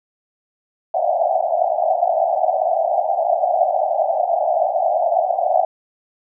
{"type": "band-pass noise", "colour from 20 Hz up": "white", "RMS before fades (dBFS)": -18, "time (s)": [0.94, 5.65], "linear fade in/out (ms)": 2, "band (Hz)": [610, 770], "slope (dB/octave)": 96, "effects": []}